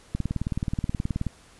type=click train; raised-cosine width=5 ms; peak=-14 dBFS; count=22; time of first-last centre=0.15-1.267 s; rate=18.8 Hz; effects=pink hiss -54 dBFS RMS until 1.59 s + resampled to 24000 Hz